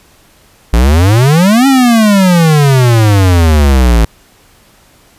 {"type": "exponential two-way sweep", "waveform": "square", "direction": "up then down", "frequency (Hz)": [54.1, 277.2, 54.1], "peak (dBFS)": -5, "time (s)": [0.73, 4.05], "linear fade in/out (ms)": 5, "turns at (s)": 1.67, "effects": ["pink hiss -45 dBFS RMS until 5.18 s", "resampled to 32000 Hz"]}